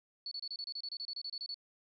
sine tone bursts, 4435 Hz, C#8, in tune, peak -38 dBFS, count 16, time 0.26-1.544 s, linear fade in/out 2 ms, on 54 ms, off 28 ms, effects none

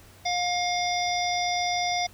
harmonic tone, 711 Hz, F5, 31 cents sharp, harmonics 1 / 3 / 5 / 7 / 8, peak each -26 / -31 / -33 / -34 / -35 dBFS, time 0.25-2.07 s, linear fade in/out 10 ms, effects added 94 Hz sine -53 dBFS peak until 2.13 s + pink hiss -53 dBFS RMS until 2.13 s

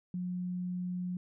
sine tone, 180 Hz, F#3, 47 cents flat, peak -33 dBFS, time 0.14-1.17 s, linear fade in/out 2 ms, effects none

